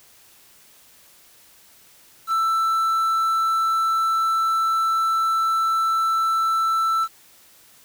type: tone with quantisation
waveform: triangle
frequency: 1328 Hz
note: E6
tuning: 12 cents sharp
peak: -16 dBFS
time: 2.27-7.08 s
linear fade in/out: 50 ms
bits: 7
effects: white hiss -52 dBFS RMS until 7.84 s